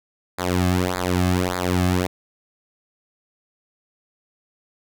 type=tone with flanger; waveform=sawtooth; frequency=90.6 Hz; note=F#2; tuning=36 cents flat; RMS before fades=-21 dBFS; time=0.38-2.07 s; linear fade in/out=10 ms; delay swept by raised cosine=0.34 to 2.14 ms; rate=1.7 Hz; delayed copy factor=-0.95; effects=none